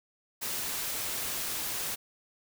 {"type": "noise", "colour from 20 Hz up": "white", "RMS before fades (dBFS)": -34, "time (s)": [0.41, 1.96], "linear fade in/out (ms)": 20, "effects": []}